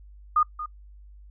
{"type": "tone with echo", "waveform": "sine", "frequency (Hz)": 1225, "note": "D#6", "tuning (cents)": -27, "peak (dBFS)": -17, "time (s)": [0.36, 0.43], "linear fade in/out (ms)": 5, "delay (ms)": 230, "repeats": 1, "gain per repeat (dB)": -13, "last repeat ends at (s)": 0.66, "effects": ["noise-tail reverb RT60 0.1 s tail -22 dB re dry", "added 50 Hz sine -45 dBFS peak until 1.3 s"]}